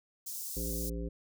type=high-pass noise; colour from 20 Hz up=white; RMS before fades=-40 dBFS; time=0.26-0.9 s; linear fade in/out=10 ms; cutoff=5200 Hz; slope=24 dB/octave
type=harmonic tone; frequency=57.1 Hz; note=A#1; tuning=35 cents flat; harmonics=1 / 3 / 5 / 7 / 9; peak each=-36 / -41 / -43 / -44 / -46 dBFS; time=0.56-1.09 s; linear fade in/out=10 ms
effects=none